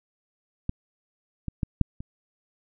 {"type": "clicks", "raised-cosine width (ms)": 5, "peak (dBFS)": [-14, -18, -13, -6, -24], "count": 5, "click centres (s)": [0.694, 1.483, 1.632, 1.813, 2.005], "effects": []}